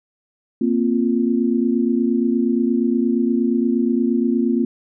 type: chord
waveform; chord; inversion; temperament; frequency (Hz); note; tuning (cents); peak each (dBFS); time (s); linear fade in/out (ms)
sine; Bb suspended second; none; equal with one note detuned; 233.1 / 261.6 / 348; Bb3 / C4 / F4; 0 / 0 / -6; -18 / -20 / -22; 0.61-4.65; 5
effects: none